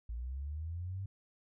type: linear sweep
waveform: sine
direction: up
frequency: 55 to 99.1 Hz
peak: -37 dBFS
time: 0.09-1.06 s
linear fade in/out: 5 ms
effects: none